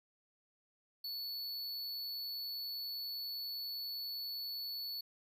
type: tone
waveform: square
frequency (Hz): 4435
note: C#8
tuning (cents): 0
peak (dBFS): -40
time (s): 1.04-5.01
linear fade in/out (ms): 5
effects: none